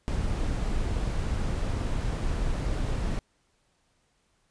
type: noise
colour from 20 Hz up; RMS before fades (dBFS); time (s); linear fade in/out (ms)
brown; -28; 0.08-3.19; 0
effects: pink hiss -70 dBFS RMS until 4.5 s + resampled to 22050 Hz